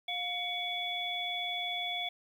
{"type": "tone cluster", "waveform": "sine", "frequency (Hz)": [709, 2243, 3430], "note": ["F5", "C#7", "A7"], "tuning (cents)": [26, 20, -45], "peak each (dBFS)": [-39, -38, -35], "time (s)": [0.08, 2.09], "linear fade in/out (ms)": 5, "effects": ["10-bit"]}